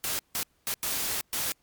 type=noise bursts at uneven times; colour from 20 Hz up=white; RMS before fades=-30 dBFS; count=5; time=0.04-0.19 / 0.35-0.43 / 0.67-0.74 / 0.83-1.21 / 1.33-1.52 s; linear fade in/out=0 ms; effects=pink hiss -69 dBFS RMS until 1.62 s + MP3 96 kbps